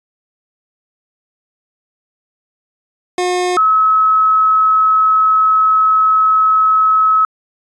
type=tone pair in turn; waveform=25% pulse / sine; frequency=360 / 1287.7 Hz; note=F#4 / E6; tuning=-47 / -41 cents; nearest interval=octave + minor seventh; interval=2206 cents; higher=second; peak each=-10 / -8 dBFS; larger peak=second; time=3.18-3.57 / 3.57-7.25 s; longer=second; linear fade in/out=2 ms; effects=resampled to 22050 Hz